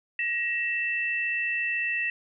sine tone pair together, 1896 / 2662 Hz, A#6 / E7, +29 / +16 cents, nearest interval tritone, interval 587 cents, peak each -28 dBFS, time 0.19-2.1 s, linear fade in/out 2 ms, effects none

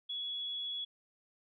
sine tone, 3373 Hz, G#7, 26 cents sharp, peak -36 dBFS, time 0.09-0.85 s, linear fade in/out 10 ms, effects none

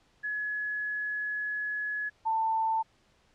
sine tone pair in turn, 1694 / 890.7 Hz, G#6 / A5, +34 / +21 cents, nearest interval major seventh, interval 1113 cents, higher first, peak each -30 / -25 dBFS, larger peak second, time 0.23-2.1 / 2.25-2.83 s, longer first, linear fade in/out 20 ms, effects pink hiss -66 dBFS RMS until 3.34 s + low-pass 6000 Hz 12 dB/octave

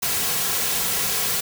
white noise with comb filter, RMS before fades -23 dBFS, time 0.02-1.41 s, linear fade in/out 10 ms, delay 3.3 ms, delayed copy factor -0.55, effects none

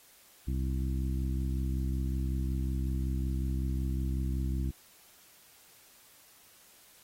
harmonic tone, 65.4 Hz, C2, in tune, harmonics 1 / 2 / 3 / 4 / 5, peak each -30 / -36 / -40 / -42 / -44 dBFS, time 0.47-4.71 s, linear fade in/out 10 ms, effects white hiss -59 dBFS RMS until 7.03 s + AAC 48 kbps

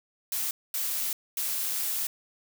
blue noise bursts at uneven times, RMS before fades -30 dBFS, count 3, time 0.32-0.51 / 0.74-1.13 / 1.37-2.07 s, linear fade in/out 2 ms, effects none

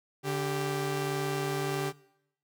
sawtooth tone pair together, 144.56 / 392 Hz, D3 / G4, -27 / 0 cents, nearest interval octave + perfect fourth, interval 1727 cents, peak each -28 dBFS, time 0.23-1.93 s, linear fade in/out 50 ms, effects noise-tail reverb RT60 0.8 s tail -21 dB re dry

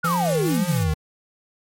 sine exponential sweep, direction down, 1480 to 69.3 Hz, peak -20 dBFS, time 0.03-0.94 s, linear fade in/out 10 ms
square tone with vibrato, 165.9 Hz, E3, 11 cents sharp, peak -23 dBFS, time 0.04-0.94 s, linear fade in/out 5 ms, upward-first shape triangle, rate 2 Hz, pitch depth 120 cents each way
white noise with tremolo, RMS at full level -33 dBFS, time 0.04-0.84 s, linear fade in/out 10 ms, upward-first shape square, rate 4.7 Hz, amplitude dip 25%
effects MP3 64 kbps

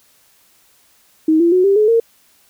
sine tone with pitch steps, 315.5 / 340.1 / 366.6 / 395.2 / 426 / 459.3 Hz, D#4 / F4 / F#4 / G4 / G#4 / A#4, +24 / -46 / -16 / +14 / +44 / -26 cents, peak -9 dBFS, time 1.28-2 s, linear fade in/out 5 ms, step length 120 ms, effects white hiss -54 dBFS RMS until 2.49 s

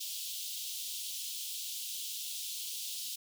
pink high-pass noise, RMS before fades -40 dBFS, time 0-3.16 s, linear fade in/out 10 ms, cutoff 3000 Hz, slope 48 dB/octave, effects none

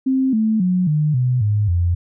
sine tone with pitch steps, 263.5 / 219 / 182.07 / 151.34 / 125.8 / 104.57 / 86.92 Hz, C4 / A3 / F#3 / D#3 / B2 / G#2 / F2, +12 / -8 / -28 / -48 / +32 / +12 / -8 cents, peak -14 dBFS, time 0.06-1.95 s, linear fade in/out 10 ms, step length 270 ms, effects none

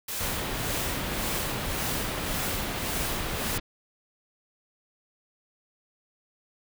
white noise with tremolo, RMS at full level -32 dBFS, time 0.08-3.58 s, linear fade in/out 5 ms, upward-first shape sine, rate 1.8 Hz, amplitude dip 60%
pink low-pass noise, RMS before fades -32 dBFS, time 0.2-3.6 s, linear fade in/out 10 ms, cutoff 4200 Hz, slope 24 dB/octave
effects none

